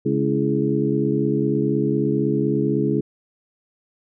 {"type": "harmonic tone with a mistuned harmonic", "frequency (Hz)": 69.9, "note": "C#2", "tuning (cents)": 15, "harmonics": [2, 3, 4, 5, 6], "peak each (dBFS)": [-24, -24, -24, -24, -24], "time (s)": [0.05, 3.01], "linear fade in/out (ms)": 10, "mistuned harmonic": 5, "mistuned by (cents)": -71, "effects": []}